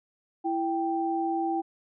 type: tone pair together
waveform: sine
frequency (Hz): 332.4 / 784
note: E4 / G5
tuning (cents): +15 / 0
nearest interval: octave + minor third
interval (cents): 1485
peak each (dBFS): -28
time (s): 0.44-1.62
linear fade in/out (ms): 20
effects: none